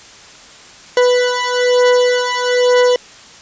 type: beating tone pair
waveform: 40% pulse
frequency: 493.9 / 495 Hz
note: B4 / B4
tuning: 0 / +4 cents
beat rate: 1.1 Hz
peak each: -13 dBFS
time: 0.97-2.96 s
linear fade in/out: 2 ms
effects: white hiss -39 dBFS RMS until 3.41 s + resampled to 16000 Hz